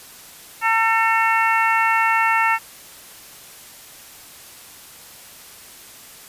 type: harmonic tone with a mistuned harmonic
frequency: 450 Hz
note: A4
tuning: 39 cents sharp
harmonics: 2 / 3 / 4 / 5 / 6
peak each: -19 / -21 / -22 / -23 / -24 dBFS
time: 0.61-2.59 s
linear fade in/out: 50 ms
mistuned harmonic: 5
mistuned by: -37 cents
effects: white hiss -42 dBFS RMS until 6.28 s + resampled to 32000 Hz